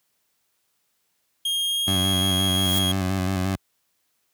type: tone with pitch glide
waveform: 45% pulse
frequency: 3238 to 3276 Hz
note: G#7 to G#7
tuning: -45 to -24 cents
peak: -22 dBFS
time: 1.45-2.92 s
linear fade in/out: 5 ms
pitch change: +21 cents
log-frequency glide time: 1.65-1.97 s
type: tone with vibrato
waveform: 20% pulse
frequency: 94 Hz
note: F#2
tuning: 28 cents sharp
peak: -17 dBFS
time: 1.87-3.56 s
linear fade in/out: 10 ms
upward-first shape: square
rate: 5.7 Hz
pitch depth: 36 cents each way
type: noise with exponential growth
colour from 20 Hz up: blue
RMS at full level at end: -26 dBFS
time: 2.34-2.79 s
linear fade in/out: 5 ms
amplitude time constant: 96 ms
effects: white hiss -71 dBFS RMS until 4.33 s + high-pass 60 Hz 12 dB/octave